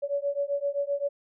sine beating tone pair, 563 / 570.7 Hz, C#5 / D5, +27 / -50 cents, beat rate 7.7 Hz, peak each -29 dBFS, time 0.02-1.09 s, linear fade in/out 20 ms, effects none

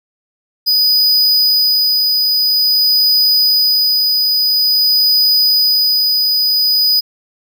square tone with tremolo, 4968 Hz, D#8, 3 cents flat, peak -9 dBFS, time 0.66-7.01 s, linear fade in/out 20 ms, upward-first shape sine, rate 0.49 Hz, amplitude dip 25%, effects none

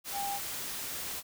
sine tone in noise, 800 Hz, G5, 35 cents sharp, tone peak -33 dBFS, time 0.12-0.4 s, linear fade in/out 50 ms, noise white, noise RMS -38 dBFS, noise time 0.04-1.23 s, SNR +2 dB, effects none

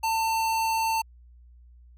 square tone, 896 Hz, A5, 31 cents sharp, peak -24 dBFS, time 0.03-1.02 s, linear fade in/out 10 ms, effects added 60 Hz sine -49 dBFS peak until 1.97 s

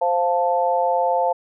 sine chord, F major, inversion second, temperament equal, 523.3 / 698.5 / 880 Hz, C5 / F5 / A5, 0 / 0 / 0 cents, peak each -21 dBFS, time 0.01-1.33 s, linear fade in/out 10 ms, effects none

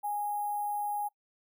sine tone with sample-and-hold, 826 Hz, G#5, 10 cents flat, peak -30 dBFS, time 0.03-1.09 s, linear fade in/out 20 ms, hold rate 11025 Hz, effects noise-tail reverb RT60 0.1 s tail -22 dB re dry

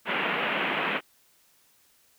white band-pass noise, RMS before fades -28 dBFS, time 0.05-1.01 s, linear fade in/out 50 ms, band 160 to 2900 Hz, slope 48 dB/octave, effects white hiss -63 dBFS RMS until 2.18 s

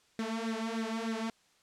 sawtooth tone with flanger, 224.8 Hz, A3, 37 cents sharp, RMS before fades -35 dBFS, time 0.19-1.3 s, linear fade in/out 2 ms, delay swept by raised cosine 0.5 to 3.6 ms, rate 3.3 Hz, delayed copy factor +0.75, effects white hiss -67 dBFS RMS until 1.62 s + low-pass 7000 Hz 12 dB/octave

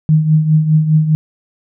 sine tone with tremolo, 155.56 Hz, D#3, in tune, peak -5 dBFS, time 0.09-1.15 s, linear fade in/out 0 ms, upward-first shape triangle, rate 4.9 Hz, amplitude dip 70%, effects none

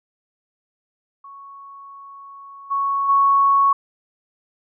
sine tone with level steps, 1108.7 Hz, C#6, in tune, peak -37 / -18 / -12 dBFS, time 1.24-3.73 s, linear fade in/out 5 ms, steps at 2.7 / 3.08 s, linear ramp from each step 20 ms, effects none

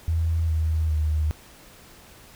sine tone with pitch steps, 82 / 79.44 / 76.95 Hz, E2 / D#2 / D#2, -9 / +37 / -19 cents, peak -20 dBFS, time 0.08-1.31 s, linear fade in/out 0 ms, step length 410 ms, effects pink hiss -49 dBFS RMS until 2.35 s

